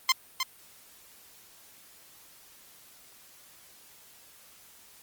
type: tone with echo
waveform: 10% pulse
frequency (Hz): 1046.5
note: C6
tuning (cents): 0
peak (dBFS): -11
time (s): 0.09-0.12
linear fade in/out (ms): 2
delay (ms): 310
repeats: 1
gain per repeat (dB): -7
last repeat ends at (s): 0.43
effects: white hiss -55 dBFS RMS until 5.02 s + Opus 32 kbps